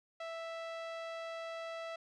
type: tone with low-pass filter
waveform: sawtooth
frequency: 659.3 Hz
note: E5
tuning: in tune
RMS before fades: -43 dBFS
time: 0.2-1.96 s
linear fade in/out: 5 ms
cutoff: 3700 Hz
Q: 0.78
effects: none